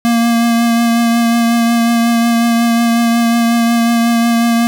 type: tone with vibrato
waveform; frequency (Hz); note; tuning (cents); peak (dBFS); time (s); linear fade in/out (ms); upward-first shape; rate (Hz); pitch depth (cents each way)
square; 233.1; A#3; 0; -10; 0.05-4.67; 0; triangle; 5.5; 19
effects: none

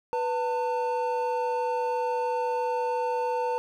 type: tone pair together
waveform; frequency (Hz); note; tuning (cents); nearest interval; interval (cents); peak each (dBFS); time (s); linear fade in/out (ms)
triangle; 493.9 / 898.5; B4 / A5; 0 / +36; minor seventh; 1036; -26; 0.13-3.58; 0
effects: none

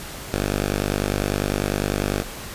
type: tone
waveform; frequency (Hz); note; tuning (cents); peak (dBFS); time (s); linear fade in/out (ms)
5% pulse; 50; G1; +35; -10; 0.32-2.23; 20
effects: pink hiss -35 dBFS RMS until 2.54 s + resampled to 32000 Hz

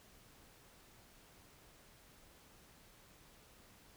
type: silence
effects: pink hiss -63 dBFS RMS until 3.96 s

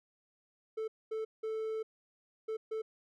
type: tone bursts at uneven times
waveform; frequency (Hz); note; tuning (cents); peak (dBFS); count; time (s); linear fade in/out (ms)
triangle; 439.9; A4; 0; -32; 5; 0.77-0.88 / 1.11-1.25 / 1.43-1.83 / 2.48-2.57 / 2.71-2.82; 10
effects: none

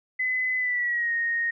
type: tone with pitch glide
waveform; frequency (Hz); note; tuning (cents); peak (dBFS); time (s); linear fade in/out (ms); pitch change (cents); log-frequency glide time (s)
sine; 2019 to 1862.2; B6 to A#6; +38 to -2; -23; 0.19-1.51; 10; -140; 0.57-1.13
effects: none

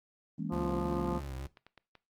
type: chord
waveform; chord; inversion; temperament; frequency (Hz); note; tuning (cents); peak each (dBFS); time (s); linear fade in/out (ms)
sine; A# half-diminished seventh; second; equal with one note detuned; 163.68 / 207.7 / 233.1 / 277.2; E3 / G#3 / A#3 / C#4; -12 / 0 / 0 / 0; -38 / -38 / -40 / -41; 0.38-1.19; 10
type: harmonic tone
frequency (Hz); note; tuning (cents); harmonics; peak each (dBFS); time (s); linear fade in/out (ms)
174.61; F3; 0; 2 / 3 / 4 / 5 / 6 / 7; -35 / -41 / -45 / -41 / -44 / -44; 0.49-1.21; 50
type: tone with vibrato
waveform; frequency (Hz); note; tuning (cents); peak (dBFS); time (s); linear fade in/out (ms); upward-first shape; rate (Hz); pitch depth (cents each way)
30% pulse; 68.5; C#2; -20; -36; 0.52-1.47; 5; triangle; 3.3; 100
type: clicks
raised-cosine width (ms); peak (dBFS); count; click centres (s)
0.3; -37; 4; 1.572 / 1.666 / 1.777 / 1.953
effects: noise-tail reverb RT60 0.3 s tail -19 dB re dry + Opus 24 kbps

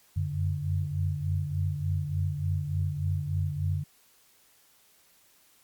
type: tone cluster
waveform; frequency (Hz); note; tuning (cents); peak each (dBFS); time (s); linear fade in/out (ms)
sine; 90.4 / 93.8 / 145.5; F#2 / F#2 / D3; -40 / +24 / -16; -31; 0.16-3.84; 10
effects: white hiss -62 dBFS RMS until 5.63 s + Opus 48 kbps

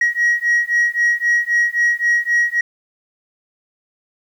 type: beating tone pair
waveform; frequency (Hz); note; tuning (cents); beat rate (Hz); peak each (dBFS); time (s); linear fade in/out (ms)
sine; 1898 / 1901.8; A#6 / A#6; +31 / +34; 3.8; -15; 0.01-2.61; 5
effects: tanh soft clip ceiling -10 dBFS + 8-bit

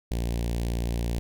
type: tone with notch filter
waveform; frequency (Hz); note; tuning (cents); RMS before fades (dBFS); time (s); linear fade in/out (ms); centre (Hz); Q
sawtooth; 58.3; A#1; +1; -28; 0.11-1.19; 0; 1300; 0.72
effects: none

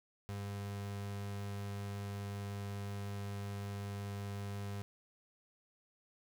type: tone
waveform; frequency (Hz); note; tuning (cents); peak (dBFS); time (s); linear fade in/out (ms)
35% pulse; 100.6; G2; +45; -38; 0.29-4.82; 0
effects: none

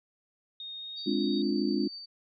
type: tone with pitch glide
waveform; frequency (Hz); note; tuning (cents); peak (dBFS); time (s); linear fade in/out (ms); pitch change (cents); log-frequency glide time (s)
sine; 3704 to 3745; A#7 to A#7; -12 to +7; -38; 0.6-1.42; 2; +19; 0.76-1.07
type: tone with tremolo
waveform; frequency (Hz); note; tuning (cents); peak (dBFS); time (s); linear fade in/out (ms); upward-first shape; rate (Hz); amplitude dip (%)
sine; 4593; D8; -39; -39; 0.96-2.06; 20; square; 8.3; 25
type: chord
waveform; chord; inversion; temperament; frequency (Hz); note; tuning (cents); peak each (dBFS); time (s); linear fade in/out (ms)
sine; D half-diminished seventh; second; equal; 207.7 / 261.6 / 293.7 / 349.2; Ab3 / C4 / D4 / F4; 0 / 0 / 0 / 0; -31 / -32 / -30 / -32; 1.06-1.88; 10
effects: none

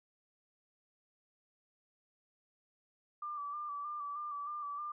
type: tone with vibrato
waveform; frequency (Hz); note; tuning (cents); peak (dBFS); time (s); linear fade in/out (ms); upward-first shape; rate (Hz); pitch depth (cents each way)
sine; 1174.7; D6; 0; -38; 3.22-4.92; 5; square; 3.2; 32
effects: none

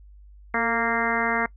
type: harmonic tone with a mistuned harmonic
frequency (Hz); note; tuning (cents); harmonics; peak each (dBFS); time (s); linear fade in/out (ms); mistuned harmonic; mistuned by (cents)
231.7; A#3; -10; 1 / 2 / 3 / 4 / 5 / 6 / 7 / 8 / 9; -30 / -30 / -30 / -30 / -30 / -30 / -30 / -30 / -30; 0.54-1.46; 2; 2; -37
effects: noise-tail reverb RT60 0.1 s tail -22 dB re dry + added 50 Hz sine -45 dBFS peak until 1.56 s

